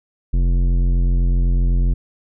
triangle tone with tanh clipping, 43.97 Hz, F1, 13 cents sharp, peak -15 dBFS, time 0.33-1.94 s, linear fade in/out 10 ms, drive 17 dB, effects none

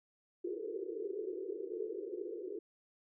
pink band-pass noise, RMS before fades -41 dBFS, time 0.44-2.59 s, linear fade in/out 10 ms, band 340 to 470 Hz, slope 96 dB/octave, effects none

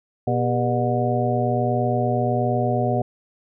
harmonic tone with a mistuned harmonic, 121.4 Hz, B2, 29 cents flat, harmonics 1 / 2 / 3 / 4 / 5 / 6, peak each -23 / -26 / -27 / -29 / -26 / -25 dBFS, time 0.27-3.02 s, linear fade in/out 5 ms, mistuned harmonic 3, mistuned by +150 cents, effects none

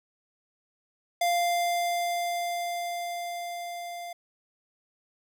square tone with level ramp, 696 Hz, F5, 6 cents flat, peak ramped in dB -23 to -37 dBFS, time 1.21-4.13 s, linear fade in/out 5 ms, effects none

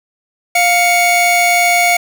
45% pulse tone pair together, 701.5 / 2227 Hz, F5 / C#7, +8 / +7 cents, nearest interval octave + minor sixth, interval 1999 cents, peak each -12 dBFS, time 0.55-1.97 s, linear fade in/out 5 ms, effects none

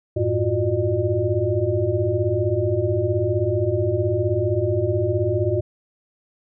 sine tone cluster, 93 / 108.6 / 348.1 / 367.1 / 603 Hz, F#2 / A2 / F4 / F#4 / D5, +9 / -22 / -6 / -14 / +46 cents, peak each -26 / -23 / -26 / -24 / -25 dBFS, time 0.16-5.61 s, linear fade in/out 10 ms, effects none

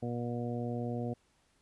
harmonic tone, 120 Hz, B2, 49 cents flat, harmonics 1 / 2 / 3 / 4 / 5 / 6, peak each -37 / -37 / -44 / -41 / -45 / -45 dBFS, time 0.02-1.14 s, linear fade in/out 10 ms, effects pink hiss -71 dBFS RMS until 1.61 s + resampled to 24000 Hz

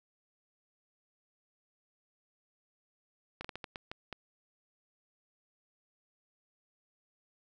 slowing click train, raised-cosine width 0.3 ms, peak -24 dBFS, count 8, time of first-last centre 3.41-4.127 s, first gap 35 ms, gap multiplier 1.35, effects none

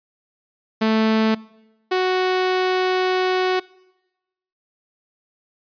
sawtooth tone pair in turn, 220 / 370 Hz, A3 / F#4, 0 / 0 cents, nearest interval major sixth, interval 900 cents, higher second, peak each -12 / -13 dBFS, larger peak first, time 0.81-1.35 / 1.91-3.6 s, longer second, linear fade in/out 10 ms, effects noise-tail reverb RT60 1.0 s tail -23 dB re dry + resampled to 11025 Hz

